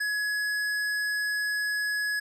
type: tone with hard clipping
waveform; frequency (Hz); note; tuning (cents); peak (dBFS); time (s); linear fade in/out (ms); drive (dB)
triangle; 1685; G#6; +25; -28; 0-2.2; 10; 16
effects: none